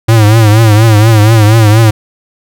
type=tone with vibrato; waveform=square; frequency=109.2 Hz; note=A2; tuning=13 cents flat; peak=-3 dBFS; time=0.08-1.91 s; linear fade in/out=10 ms; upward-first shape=triangle; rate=4.2 Hz; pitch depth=110 cents each way; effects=none